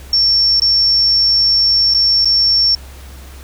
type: tone with dropouts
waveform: sine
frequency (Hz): 5450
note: F8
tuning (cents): -43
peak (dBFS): -9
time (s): 0.13-2.75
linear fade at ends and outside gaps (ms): 2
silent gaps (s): 0.599-0.619 / 1.939-1.946 / 2.247-2.255
effects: added 67 Hz sine -32 dBFS peak until 3.43 s + pink hiss -40 dBFS RMS until 3.43 s